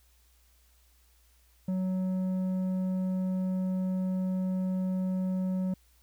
square tone with low-pass filter, 186 Hz, F#3, 9 cents sharp, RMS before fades -30 dBFS, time 1.68-5.74 s, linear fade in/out 5 ms, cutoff 460 Hz, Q 0.67, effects added 60 Hz sine -62 dBFS peak until 6.02 s + white hiss -67 dBFS RMS until 6.02 s

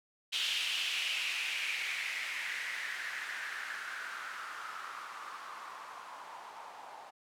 violet noise with low-pass filter sweep, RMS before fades -39 dBFS, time 0.32-7.11 s, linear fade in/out 20 ms, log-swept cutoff 3100 to 820 Hz, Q 4.1, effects none

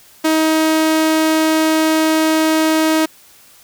sawtooth tone, 316.3 Hz, D#4, 29 cents sharp, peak -8 dBFS, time 0.24-3.06 s, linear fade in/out 10 ms, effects white hiss -46 dBFS RMS until 3.63 s

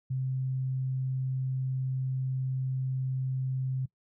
sine tone, 130.81 Hz, C3, in tune, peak -28 dBFS, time 0.1-3.86 s, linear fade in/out 10 ms, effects noise-tail reverb RT60 0.1 s tail -21 dB re dry

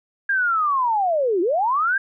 sine linear two-way sweep, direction down then up, 1627 to 329.6 to 1627 Hz, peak -17 dBFS, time 0.29-1.98 s, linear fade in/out 5 ms, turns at 1.41 s, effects none

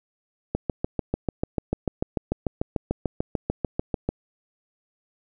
click train, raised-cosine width 2 ms, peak -10 dBFS, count 25, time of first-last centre 0.55-4.09 s, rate 6.78 Hz, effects none

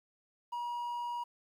triangle tone, 958 Hz, A#5, 47 cents sharp, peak -33 dBFS, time 0.52-1.24 s, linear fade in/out 10 ms, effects 11-bit

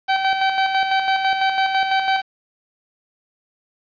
sawtooth tone with tremolo, 770 Hz, G5, 31 cents flat, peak -11 dBFS, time 0.08-2.22 s, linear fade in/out 20 ms, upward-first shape square, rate 6 Hz, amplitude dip 45%, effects resampled to 11025 Hz + 7-bit

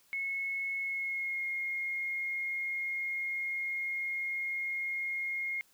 sine tone with pitch glide, 2188 to 2143 Hz, C#7 to C7, -23 to +41 cents, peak -32 dBFS, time 0.13-5.61 s, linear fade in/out 0 ms, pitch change -36 cents, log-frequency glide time 0.78-1.45 s, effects white hiss -66 dBFS RMS until 5.73 s

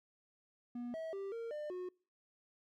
triangle tone with pitch steps, 241.8 / 646 / 392.7 / 461 / 599 / 363.5 Hz, B3 / E5 / G4 / A#4 / D5 / F#4, -36 / -35 / +3 / -19 / +34 / -31 cents, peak -38 dBFS, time 0.75-1.89 s, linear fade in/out 5 ms, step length 190 ms, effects noise-tail reverb RT60 0.4 s tail -26 dB re dry

